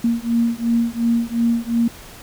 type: beating tone pair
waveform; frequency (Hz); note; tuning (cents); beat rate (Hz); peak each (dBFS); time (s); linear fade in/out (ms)
sine; 231.8 / 234.6; A#3 / A#3; -10 / +11; 2.8; -19; 0.04-1.88; 5
effects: pink hiss -40 dBFS RMS until 2.22 s